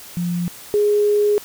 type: tone pair in turn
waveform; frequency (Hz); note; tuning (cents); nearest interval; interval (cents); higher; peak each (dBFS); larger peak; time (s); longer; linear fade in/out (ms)
sine; 174.61 / 415.3; F3 / G#4; 0 / 0; octave + minor third; 1500; second; -19 / -13; second; 0.17-0.48 / 0.74-1.38; second; 0
effects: white hiss -39 dBFS RMS until 1.44 s